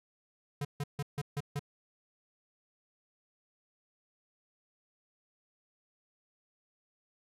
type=tone bursts; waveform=square; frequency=143.8 Hz; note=D3; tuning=36 cents flat; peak=-33 dBFS; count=6; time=0.61-1.594 s; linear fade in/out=5 ms; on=39 ms; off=150 ms; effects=resampled to 32000 Hz